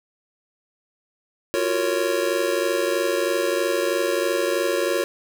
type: chord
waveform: square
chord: Gb major seventh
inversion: third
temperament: just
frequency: 346.9 / 370 / 462.5 / 555 Hz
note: F4 / Gb4 / Bb4 / Db5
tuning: -12 / 0 / -14 / +2 cents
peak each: -27 / -28 / -27 / -25 dBFS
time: 1.54-5.04 s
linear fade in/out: 0 ms
effects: none